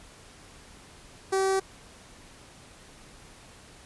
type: tone with notch filter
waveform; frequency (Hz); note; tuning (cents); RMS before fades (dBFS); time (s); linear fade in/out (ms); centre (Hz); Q
sawtooth; 384.4; G4; -34; -25; 1.32-1.6; 10; 2900; 1
effects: pink hiss -51 dBFS RMS until 3.85 s + resampled to 24000 Hz